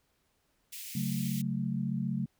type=high-pass noise; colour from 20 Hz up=white; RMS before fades=-43 dBFS; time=0.72-1.42 s; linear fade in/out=10 ms; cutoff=2000 Hz; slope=48 dB/octave
type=chord; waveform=sine; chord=F# minor; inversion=second; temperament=equal; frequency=138.59 / 185 / 220 Hz; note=C#3 / F#3 / A3; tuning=0 / 0 / 0 cents; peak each=-34 dBFS; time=0.95-2.26 s; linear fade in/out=5 ms
effects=pink hiss -74 dBFS RMS until 2.39 s